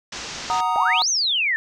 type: low-pass noise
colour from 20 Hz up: white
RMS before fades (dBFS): -33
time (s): 0.12-0.61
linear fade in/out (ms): 5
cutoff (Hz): 6700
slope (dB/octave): 48
type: chord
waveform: triangle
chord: D# minor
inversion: first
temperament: equal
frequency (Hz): 740 / 932.3 / 1244.5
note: F#5 / A#5 / D#6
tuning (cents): 0 / 0 / 0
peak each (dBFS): -23 / -20 / -22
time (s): 0.5-1.02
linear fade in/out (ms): 0
type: exponential two-way sweep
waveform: sine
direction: up then down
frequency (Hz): 694 to 6500 to 1746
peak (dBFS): -18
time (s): 0.76-1.56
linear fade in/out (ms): 0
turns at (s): 1.09
effects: none